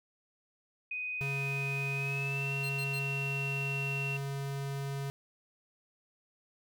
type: tone with pitch glide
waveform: sine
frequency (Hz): 2497 to 2723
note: D#7 to F7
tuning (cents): +6 to -44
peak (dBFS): -34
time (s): 0.91-4.17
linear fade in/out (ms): 5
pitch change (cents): +150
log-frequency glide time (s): 1.95-2.54
type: tone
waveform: square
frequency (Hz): 138.59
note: C#3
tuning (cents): 0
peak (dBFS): -35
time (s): 1.21-5.1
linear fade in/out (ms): 0
type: tone bursts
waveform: sawtooth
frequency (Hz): 4175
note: C8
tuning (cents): -5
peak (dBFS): -39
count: 3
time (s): 2.63-2.996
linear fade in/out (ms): 10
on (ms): 66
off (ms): 84
effects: none